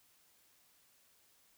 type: silence
effects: white hiss -69 dBFS RMS until 1.57 s